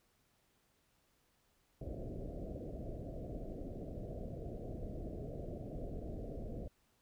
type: low-pass noise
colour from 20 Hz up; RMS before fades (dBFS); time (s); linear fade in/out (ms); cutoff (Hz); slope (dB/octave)
pink; -44; 1.81-6.68; 5; 690; 96
effects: pink hiss -75 dBFS RMS until 7.01 s